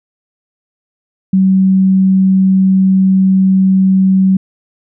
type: tone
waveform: sine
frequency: 190 Hz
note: F#3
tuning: 46 cents sharp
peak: -6 dBFS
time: 1.33-4.37 s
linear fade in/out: 5 ms
effects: none